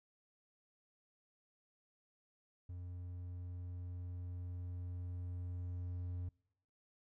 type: tone with level ramp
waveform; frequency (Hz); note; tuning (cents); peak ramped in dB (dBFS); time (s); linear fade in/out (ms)
triangle; 89; F2; +33; -42 to -37; 2.69-6.29; 5
effects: noise-tail reverb RT60 0.8 s tail -26 dB re dry